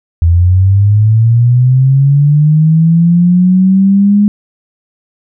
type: linear sweep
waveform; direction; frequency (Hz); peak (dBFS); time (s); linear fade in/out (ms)
sine; up; 82.2 to 207.7; -4; 0.22-4.28; 0
effects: none